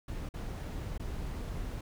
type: noise with dropouts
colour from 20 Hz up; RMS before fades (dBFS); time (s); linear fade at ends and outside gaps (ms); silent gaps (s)
brown; -38; 0.08-1.81; 5; 0.29-0.339 / 0.979-0.996
effects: none